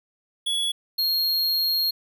square tone pair in turn, 3378 / 4256 Hz, G#7 / C8, +29 / +29 cents, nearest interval major third, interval 400 cents, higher second, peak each -23 / -21 dBFS, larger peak second, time 0.46-0.72 / 0.98-1.91 s, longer second, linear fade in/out 10 ms, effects none

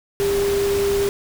sine tone in noise, 400 Hz, G4, 35 cents sharp, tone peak -17 dBFS, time 0.2-1.09 s, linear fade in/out 0 ms, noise pink, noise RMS -28 dBFS, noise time 0.2-1.09 s, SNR +8 dB, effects none

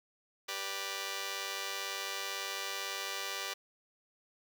5% pulse chord, G major, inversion none, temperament just, 392 / 490 / 588 Hz, G4 / B4 / D5, 0 / -14 / +2 cents, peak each -31 dBFS, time 0.48-3.54 s, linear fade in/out 10 ms, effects none

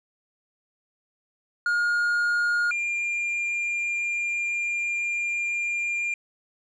triangle tone pair in turn, 1426 / 2398 Hz, F6 / D7, +36 / +36 cents, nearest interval major sixth, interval 900 cents, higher second, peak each -19 / -23 dBFS, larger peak first, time 1.66-2.71 / 2.71-6.14 s, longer second, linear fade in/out 2 ms, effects resampled to 22050 Hz

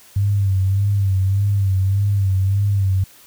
sine tone with vibrato, 98 Hz, G2, in tune, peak -14 dBFS, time 0.16-3.04 s, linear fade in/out 5 ms, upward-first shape sine, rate 1.7 Hz, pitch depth 59 cents each way, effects white hiss -47 dBFS RMS until 3.26 s

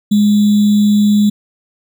sine tone with sample-and-hold, 207.7 Hz, G#3, in tune, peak -7 dBFS, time 0.11-1.3 s, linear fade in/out 10 ms, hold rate 3675 Hz, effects none

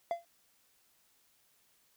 triangle tone with exponential decay, 684 Hz, F5, 36 cents flat, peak -25 dBFS, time 0.11-0.25 s, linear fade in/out 1 ms, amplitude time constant 30 ms, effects white hiss -70 dBFS RMS until 1.96 s

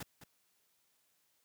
pink noise with echo, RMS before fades -42 dBFS, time 0-0.03 s, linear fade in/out 5 ms, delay 210 ms, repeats 1, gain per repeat -11 dB, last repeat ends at 0.24 s, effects white hiss -75 dBFS RMS until 1.44 s + high-pass 80 Hz 12 dB/octave

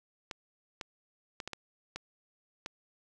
clicks, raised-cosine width 0.2 ms, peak -21 dBFS, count 7, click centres 0.312 / 0.812 / 1.402 / 1.476 / 1.533 / 1.96 / 2.661 s, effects none

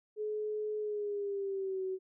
sine tone with pitch glide, 425.4 to 376.8 Hz, G#4 to F#4, +42 to +32 cents, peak -33 dBFS, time 0.16-1.99 s, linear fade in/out 50 ms, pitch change -210 cents, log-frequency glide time 0.79-1.83 s, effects none

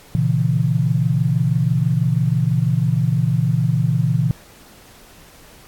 sine chord, A# diminished, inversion none, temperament equal with one note detuned, 118.85 / 138.59 / 164.81 Hz, A#2 / C#3 / E3, +34 / 0 / 0 cents, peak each -19 dBFS, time 0.15-4.31 s, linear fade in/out 0 ms, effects pink hiss -46 dBFS RMS until 5.67 s + AAC 64 kbps

